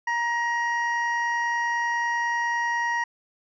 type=tone pair together; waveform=triangle; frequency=941.9 / 1892 Hz; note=A#5 / A#6; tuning=+18 / +25 cents; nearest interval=octave; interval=1207 cents; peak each=-24 dBFS; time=0.07-3.04 s; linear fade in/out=5 ms; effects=resampled to 16000 Hz